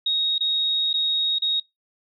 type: tone with dropouts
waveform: sine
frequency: 3759 Hz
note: A#7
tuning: 14 cents sharp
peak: -19 dBFS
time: 0.06-1.6 s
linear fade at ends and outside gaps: 5 ms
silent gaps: 0.382-0.406 / 0.931-0.939 / 1.386-1.42 s
effects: noise-tail reverb RT60 0.2 s tail -26 dB re dry